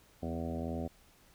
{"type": "harmonic tone with a mistuned harmonic", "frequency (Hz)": 82.41, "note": "E2", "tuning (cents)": 0, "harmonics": [1, 2, 3, 4, 5, 6, 7, 8, 9], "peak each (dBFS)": [-40, -42, -39, -46, -46, -48, -45, -47, -48], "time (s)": [0.22, 0.88], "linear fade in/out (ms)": 10, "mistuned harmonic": 2, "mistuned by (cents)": 48, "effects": ["pink hiss -63 dBFS RMS until 1.34 s"]}